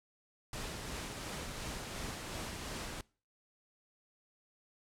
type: noise with tremolo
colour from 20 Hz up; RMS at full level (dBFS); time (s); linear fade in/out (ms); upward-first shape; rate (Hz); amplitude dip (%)
pink; -41; 0.53-3.01; 2; sine; 2.8; 25
effects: noise-tail reverb RT60 0.4 s tail -24 dB re dry + low-pass 10000 Hz 12 dB/octave